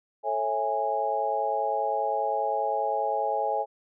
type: chord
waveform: sine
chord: A major seventh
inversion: none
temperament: just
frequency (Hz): 440 / 550 / 660 / 825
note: A4 / C#5 / E5 / G#5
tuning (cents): 0 / -14 / +2 / -12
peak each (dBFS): -33 / -31 / -31 / -27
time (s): 0.23-3.66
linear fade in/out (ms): 50
effects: none